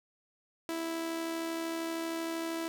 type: tone with amplitude modulation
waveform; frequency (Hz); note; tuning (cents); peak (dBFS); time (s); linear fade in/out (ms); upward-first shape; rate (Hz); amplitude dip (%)
sawtooth; 329.6; E4; 0; -28; 0.69-2.68; 0; sine; 72.9; 35
effects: none